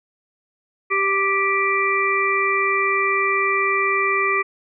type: harmonic tone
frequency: 392 Hz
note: G4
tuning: in tune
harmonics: 1 / 3 / 5 / 6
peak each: -24 / -21 / -23 / -22 dBFS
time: 0.9-4.43 s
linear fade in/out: 20 ms
effects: none